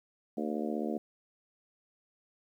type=harmonic tone with a mistuned harmonic; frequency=75.5 Hz; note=D2; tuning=48 cents sharp; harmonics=3 / 4 / 5 / 6 / 7 / 8 / 9; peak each=-35 / -37 / -39 / -41 / -42 / -43 / -44 dBFS; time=0.37-0.98 s; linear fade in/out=5 ms; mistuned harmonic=9; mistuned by=+58 cents; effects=11-bit